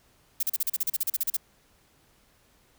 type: noise bursts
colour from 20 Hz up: violet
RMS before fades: -26 dBFS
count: 15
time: 0.4-1.368 s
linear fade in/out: 5 ms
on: 30 ms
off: 37 ms
effects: pink hiss -63 dBFS RMS until 2.78 s